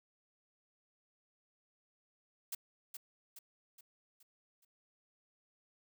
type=noise with echo; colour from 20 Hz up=blue; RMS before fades=-40 dBFS; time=2.52-2.55 s; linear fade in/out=5 ms; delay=420 ms; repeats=5; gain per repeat=-6 dB; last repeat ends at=4.65 s; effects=none